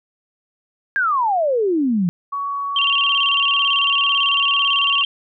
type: exponential sweep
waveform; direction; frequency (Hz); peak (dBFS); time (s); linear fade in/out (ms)
sine; down; 1647 to 166.3; -15; 0.96-2.09; 0
type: tone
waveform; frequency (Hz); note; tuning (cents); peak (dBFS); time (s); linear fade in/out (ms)
sine; 1124; C#6; +24; -21; 2.32-5.03; 10
type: tone with vibrato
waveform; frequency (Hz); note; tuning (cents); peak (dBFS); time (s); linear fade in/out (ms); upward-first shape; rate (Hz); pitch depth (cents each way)
sine; 2960; F#7; 0; -15; 2.76-5.05; 2; square; 18; 110
effects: none